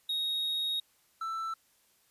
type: tone pair in turn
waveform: triangle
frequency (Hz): 3757 / 1328.3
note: A#7 / E6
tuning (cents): +13 / +13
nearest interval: octave + tritone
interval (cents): 1800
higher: first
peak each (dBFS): -28 / -31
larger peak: first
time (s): 0.09-0.8 / 1.21-1.54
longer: first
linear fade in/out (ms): 5
effects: white hiss -68 dBFS RMS until 2.1 s + resampled to 32000 Hz